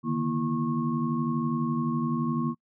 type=tone cluster; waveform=sine; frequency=143.6 / 155.5 / 236.3 / 329.8 / 1091 Hz; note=D3 / D#3 / A#3 / E4 / C#6; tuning=-39 / -1 / +24 / +1 / -28 cents; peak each=-35 / -31 / -27 / -35 / -35 dBFS; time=0.03-2.55 s; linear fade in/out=50 ms; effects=noise-tail reverb RT60 0.1 s tail -26 dB re dry